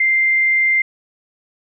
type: tone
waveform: sine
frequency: 2093 Hz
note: C7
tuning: in tune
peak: -12 dBFS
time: 0-0.82 s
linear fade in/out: 5 ms
effects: none